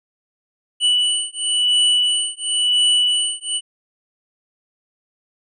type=beating tone pair; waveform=square; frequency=2960 / 2960.96 Hz; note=F#7 / F#7; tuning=0 / +1 cents; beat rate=0.96 Hz; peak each=-19 dBFS; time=0.8-3.61 s; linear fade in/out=50 ms; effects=resampled to 24000 Hz